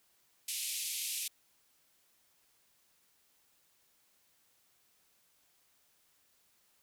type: band-pass noise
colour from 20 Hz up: white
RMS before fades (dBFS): -38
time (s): 0.48-1.28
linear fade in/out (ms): 5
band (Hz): 2300 to 13000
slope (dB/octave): 48
effects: white hiss -71 dBFS RMS until 6.82 s